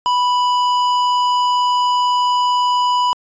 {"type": "tone with tanh clipping", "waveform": "sine", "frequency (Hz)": 987.8, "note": "B5", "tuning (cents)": 0, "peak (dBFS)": -15, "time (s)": [0.06, 3.13], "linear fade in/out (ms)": 0, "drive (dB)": 13, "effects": ["resampled to 16000 Hz"]}